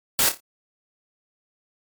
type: noise with echo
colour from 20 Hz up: white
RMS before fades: -19 dBFS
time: 0.19-0.29 s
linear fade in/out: 0 ms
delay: 28 ms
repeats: 4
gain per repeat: -9 dB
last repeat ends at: 0.402 s
effects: MP3 96 kbps